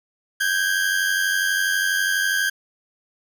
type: tone pair together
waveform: 40% pulse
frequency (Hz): 1550.8 / 1643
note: G6 / G#6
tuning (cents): -19 / -19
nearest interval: minor second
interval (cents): 100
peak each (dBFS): -21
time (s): 0.4-2.5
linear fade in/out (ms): 10
effects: none